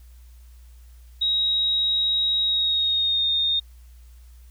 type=tone with pitch glide; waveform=sine; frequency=3806 to 3674 Hz; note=A#7 to A#7; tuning=+35 to -26 cents; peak=-19 dBFS; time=1.21-3.6 s; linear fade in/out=10 ms; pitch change=-61 cents; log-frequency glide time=2.41-3.27 s; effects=added 60 Hz sine -44 dBFS peak until 4.5 s + white hiss -61 dBFS RMS until 4.5 s